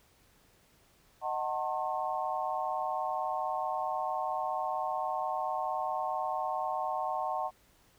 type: chord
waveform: sine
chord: D# diminished seventh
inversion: none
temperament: just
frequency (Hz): 622.3 / 746.7 / 896 / 1075.3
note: D#5 / F#5 / A5 / C6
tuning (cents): 0 / +16 / +31 / +47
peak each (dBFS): -38 / -34 / -36 / -37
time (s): 1.21-7.51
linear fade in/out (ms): 50
effects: pink hiss -65 dBFS RMS until 7.98 s